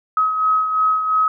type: beating tone pair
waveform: sine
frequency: 1273 / 1275.9 Hz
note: D#6 / D#6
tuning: +39 / +43 cents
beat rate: 2.9 Hz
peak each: -15 / -24 dBFS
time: 0.17-1.28 s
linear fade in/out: 2 ms
effects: none